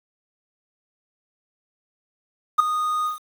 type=tone with ADSR envelope; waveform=triangle; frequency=1236 Hz; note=D#6; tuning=12 cents flat; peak=-5 dBFS; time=2.58-3.19 s; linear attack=18 ms; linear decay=6 ms; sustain=-14 dB; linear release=130 ms; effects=tanh soft clip ceiling -5 dBFS + 7-bit